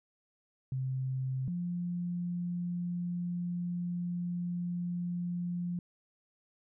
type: tone pair in turn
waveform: sine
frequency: 131 / 175.42 Hz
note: C3 / F3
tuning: +2 / +8 cents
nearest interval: perfect fourth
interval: 506 cents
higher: second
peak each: -31 / -32 dBFS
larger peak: first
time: 0.72-1.48 / 1.48-5.79 s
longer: second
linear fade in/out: 2 ms
effects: none